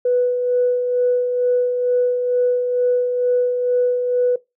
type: tone with tremolo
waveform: sine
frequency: 493.9 Hz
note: B4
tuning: in tune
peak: -12 dBFS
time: 0.05-4.36 s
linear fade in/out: 5 ms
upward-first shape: sine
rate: 2.2 Hz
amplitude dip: 45%
effects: noise-tail reverb RT60 0.2 s tail -20 dB re dry + tanh soft clip ceiling -8 dBFS